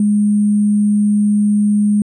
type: tone with sample-and-hold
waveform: sine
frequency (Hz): 207.7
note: G#3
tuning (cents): 0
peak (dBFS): -10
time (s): 0-2.02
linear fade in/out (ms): 2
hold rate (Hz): 8820
effects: resampled to 24000 Hz